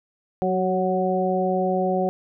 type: harmonic tone with a mistuned harmonic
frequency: 185 Hz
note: F#3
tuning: in tune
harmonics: 1 / 2 / 3 / 4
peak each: -25 / -25 / -25 / -25 dBFS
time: 0.42-2.09 s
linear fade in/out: 0 ms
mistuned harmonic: 2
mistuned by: +21 cents
effects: none